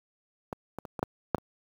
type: clicks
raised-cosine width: 1 ms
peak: -19 / -22 / -25 / -20 / -12 / -9 / -27 dBFS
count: 7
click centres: 0.528 / 0.786 / 0.852 / 0.992 / 1.029 / 1.347 / 1.382 s
effects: high-pass 80 Hz 12 dB/octave + 8-bit